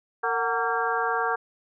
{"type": "harmonic tone with a mistuned harmonic", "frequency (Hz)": 229.5, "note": "A#3", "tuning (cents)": -27, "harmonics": [2, 3, 4, 5, 6, 7], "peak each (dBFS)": [-30, -30, -30, -30, -30, -30], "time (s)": [0.23, 1.36], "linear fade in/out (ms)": 10, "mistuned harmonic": 3, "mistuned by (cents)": 130, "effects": []}